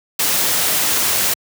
white noise, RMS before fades -17 dBFS, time 0.19-1.34 s, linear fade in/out 5 ms, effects high-pass 100 Hz 12 dB/octave

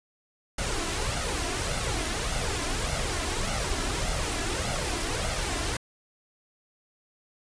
pink noise with flanger, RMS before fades -29 dBFS, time 0.58-5.77 s, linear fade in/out 5 ms, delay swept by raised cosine 1.4 to 3 ms, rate 1.7 Hz, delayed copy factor +0.55, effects resampled to 22050 Hz

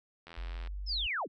click train, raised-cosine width 0.3 ms, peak -32 dBFS, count 35, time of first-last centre 0.27-0.673 s, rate 84.3 Hz
sine tone, 48.74 Hz, G1, 9 cents flat, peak -36 dBFS, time 0.37-1.07 s, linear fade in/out 10 ms
sine linear sweep, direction down, 5370 to 100 Hz, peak -31 dBFS, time 0.86-1.28 s, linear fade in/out 50 ms
effects none

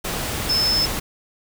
sine tone in noise, 5250 Hz, E8, 8 cents flat, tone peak -17 dBFS, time 0.49-0.86 s, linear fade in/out 10 ms, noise pink, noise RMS -26 dBFS, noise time 0.04-1 s, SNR +6 dB, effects none

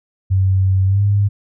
sine tone with pitch glide, 95.1 to 101.34 Hz, F#2 to G#2, +48 to -42 cents, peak -11 dBFS, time 0.3-1.29 s, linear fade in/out 20 ms, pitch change +110 cents, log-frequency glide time 0.86-1.02 s, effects none

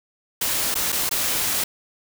white noise with dropouts, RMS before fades -23 dBFS, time 0.41-1.64 s, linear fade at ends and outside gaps 5 ms, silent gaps 0.743-0.753 / 0.921-0.925 / 1.093-1.111 s, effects none

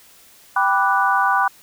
sine chord, G major seventh, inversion none, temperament equal, 784 / 987.8 / 1174.7 / 1480 Hz, G5 / B5 / D6 / F#6, 0 / 0 / 0 / 0 cents, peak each -20 dBFS, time 0.56-1.48 s, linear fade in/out 5 ms, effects white hiss -49 dBFS RMS until 1.62 s

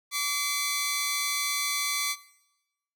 10% pulse tone pair together, 1152 / 2051 Hz, D6 / C7, -34 / -35 cents, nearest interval minor seventh, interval 999 cents, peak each -21 / -21 dBFS, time 0.11-2.16 s, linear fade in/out 50 ms, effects noise-tail reverb RT60 0.9 s tail -17 dB re dry

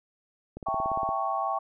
click train, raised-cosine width 2 ms, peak -25 dBFS, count 10, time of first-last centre 0.57-1.09 s, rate 17.3 Hz
sine chord, A dominant seventh, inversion second, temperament equal with one note detuned, 659.3 / 784 / 886.6 / 1108.7 Hz, E5 / G5 / A5 / C#6, 0 / 0 / +13 / 0 cents, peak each -33 / -30 / -36 / -30 dBFS, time 0.66-1.59 s, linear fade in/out 10 ms
effects none

